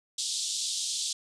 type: band-pass noise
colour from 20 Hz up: pink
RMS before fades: -32 dBFS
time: 0.18-1.13 s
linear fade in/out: 5 ms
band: 3400 to 9000 Hz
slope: 48 dB/octave
effects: none